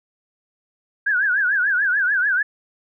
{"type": "tone with vibrato", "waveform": "sine", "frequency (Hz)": 1568, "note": "G6", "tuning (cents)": 0, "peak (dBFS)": -16, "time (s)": [1.06, 2.43], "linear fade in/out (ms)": 10, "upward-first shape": "triangle", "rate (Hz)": 6.8, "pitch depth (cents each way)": 180, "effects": []}